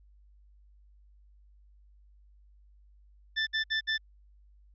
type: tone bursts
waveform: 25% pulse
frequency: 1766 Hz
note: A6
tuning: 6 cents sharp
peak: -23 dBFS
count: 4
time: 3.36-3.98 s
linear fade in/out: 20 ms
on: 110 ms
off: 60 ms
effects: added 50 Hz sine -56 dBFS peak until 4.74 s + resampled to 16000 Hz